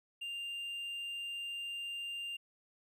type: tone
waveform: triangle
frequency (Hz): 2794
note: F7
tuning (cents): 0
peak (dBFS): -37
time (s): 0.21-2.37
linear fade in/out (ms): 10
effects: none